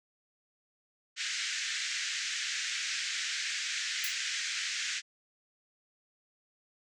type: band-pass noise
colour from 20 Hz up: pink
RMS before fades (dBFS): -35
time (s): 1.16-5.02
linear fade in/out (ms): 50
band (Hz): 1600 to 7400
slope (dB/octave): 48
type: noise with exponential decay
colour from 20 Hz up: violet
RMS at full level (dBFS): -31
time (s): 4.04-4.16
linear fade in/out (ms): 2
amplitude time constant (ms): 25
effects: none